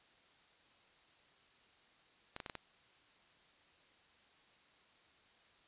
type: clicks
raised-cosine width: 0.3 ms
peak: -27 dBFS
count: 5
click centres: 2.364 / 2.402 / 2.462 / 2.498 / 2.553 s
effects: white hiss -67 dBFS RMS until 5.67 s + resampled to 8000 Hz